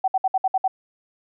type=tone bursts; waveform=sine; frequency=760 Hz; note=F#5; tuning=46 cents sharp; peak=-16 dBFS; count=7; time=0.04-0.679 s; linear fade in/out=5 ms; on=39 ms; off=61 ms; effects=none